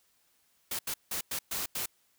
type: noise bursts at uneven times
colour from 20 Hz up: white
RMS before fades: -34 dBFS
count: 6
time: 0.71-0.79 / 0.87-0.94 / 1.11-1.21 / 1.31-1.39 / 1.51-1.66 / 1.75-1.86 s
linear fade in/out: 5 ms
effects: white hiss -70 dBFS RMS until 2.18 s